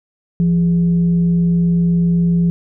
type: tone with frequency modulation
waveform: sine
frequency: 171.9 Hz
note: F3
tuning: 27 cents flat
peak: -11 dBFS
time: 0.4-2.5 s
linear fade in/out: 0 ms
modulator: 236 Hz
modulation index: 0.21
effects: none

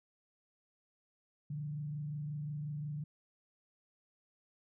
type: tone with frequency modulation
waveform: sine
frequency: 148.3 Hz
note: D3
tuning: 17 cents sharp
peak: -37 dBFS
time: 1.5-3.04 s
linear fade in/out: 5 ms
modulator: 25.6 Hz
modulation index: 0.4
effects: none

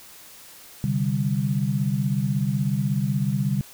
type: chord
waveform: sine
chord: C suspended second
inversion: none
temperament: just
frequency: 130.81 / 147.16 / 196.22 Hz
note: C3 / D3 / G3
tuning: 0 / +4 / +2 cents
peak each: -25 dBFS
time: 0.84-3.61 s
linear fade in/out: 0 ms
effects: white hiss -46 dBFS RMS until 3.73 s

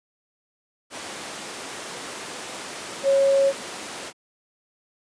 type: tone in noise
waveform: sine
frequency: 549 Hz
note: C#5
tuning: 17 cents flat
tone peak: -15 dBFS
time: 3.03-3.53 s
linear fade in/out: 50 ms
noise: pink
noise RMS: -33 dBFS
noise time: 0.9-4.13 s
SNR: +15 dB
effects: high-pass 300 Hz 12 dB/octave + resampled to 22050 Hz

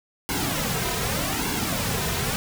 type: noise with flanger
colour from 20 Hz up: pink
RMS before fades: -26 dBFS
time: 0.29-2.36 s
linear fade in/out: 0 ms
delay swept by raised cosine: 1.6 to 3.6 ms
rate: 0.83 Hz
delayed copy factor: -0.7
effects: none

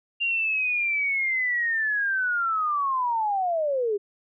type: linear sweep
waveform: sine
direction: down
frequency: 2794 to 392 Hz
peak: -22 dBFS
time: 0.2-3.98 s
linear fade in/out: 20 ms
effects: none

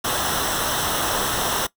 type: noise with comb filter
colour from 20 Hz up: pink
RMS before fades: -23 dBFS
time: 0.04-1.67 s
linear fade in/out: 10 ms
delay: 0.43 ms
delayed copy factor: -0.7
effects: noise-tail reverb RT60 0.1 s tail -19 dB re dry

